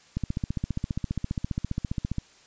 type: click train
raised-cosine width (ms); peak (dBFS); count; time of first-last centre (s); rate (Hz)
5; -15; 31; 0.17-2.183; 14.9
effects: white hiss -56 dBFS RMS until 2.46 s + resampled to 16000 Hz